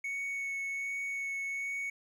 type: tone with vibrato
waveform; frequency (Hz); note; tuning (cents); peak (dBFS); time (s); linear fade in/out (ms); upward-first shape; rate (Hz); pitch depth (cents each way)
triangle; 2217; C#7; 0; -32; 0.04-1.9; 5; sine; 1.3; 9
effects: 12-bit